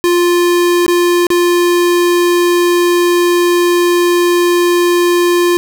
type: tone with dropouts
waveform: square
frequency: 350 Hz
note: F4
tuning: 4 cents sharp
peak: -9 dBFS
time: 0.04-5.57 s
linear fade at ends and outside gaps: 0 ms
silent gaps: 0.864-0.88 / 1.268-1.303 s
effects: none